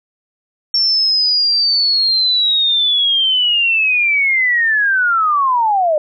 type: linear sweep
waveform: sine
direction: down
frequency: 5460 to 587.3 Hz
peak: -11 dBFS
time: 0.74-5.98 s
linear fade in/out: 2 ms
effects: none